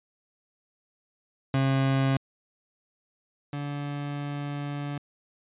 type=tone pair in turn; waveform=30% pulse; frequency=134.8 / 144.06 Hz; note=C#3 / D3; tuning=-48 / -33 cents; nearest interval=minor second; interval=115 cents; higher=second; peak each=-19 / -28 dBFS; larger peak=first; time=1.54-2.17 / 3.53-4.98 s; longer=second; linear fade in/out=2 ms; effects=resampled to 8000 Hz